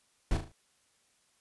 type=noise with echo; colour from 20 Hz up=brown; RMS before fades=-27 dBFS; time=0.31-0.37 s; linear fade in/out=2 ms; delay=37 ms; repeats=4; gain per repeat=-7 dB; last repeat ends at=0.518 s; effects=white hiss -70 dBFS RMS until 1.4 s + resampled to 24000 Hz